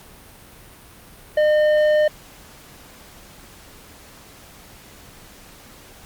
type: tone with tanh clipping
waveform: sine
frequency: 607 Hz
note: D#5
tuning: 43 cents flat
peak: -15 dBFS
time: 1.37-2.08 s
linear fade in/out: 5 ms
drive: 9 dB
effects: pink hiss -45 dBFS RMS until 6.05 s + Opus 48 kbps